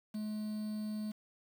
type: tone with quantisation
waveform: triangle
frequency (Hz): 213.3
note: G#3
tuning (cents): +46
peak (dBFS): -34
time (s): 0.14-1.12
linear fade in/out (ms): 10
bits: 9
effects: none